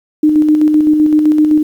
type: tone with tremolo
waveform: sine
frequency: 304.9 Hz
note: D#4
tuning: 35 cents flat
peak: -5 dBFS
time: 0.23-1.63 s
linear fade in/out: 5 ms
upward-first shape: square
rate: 7.8 Hz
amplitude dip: 35%
effects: 7-bit